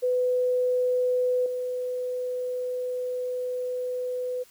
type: tone with level steps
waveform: sine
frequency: 500 Hz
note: B4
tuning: 21 cents sharp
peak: -21 / -27 dBFS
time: 0.02-4.44 s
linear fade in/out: 20 ms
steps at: 1.46 s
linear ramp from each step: 2 ms
effects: white hiss -56 dBFS RMS until 4.5 s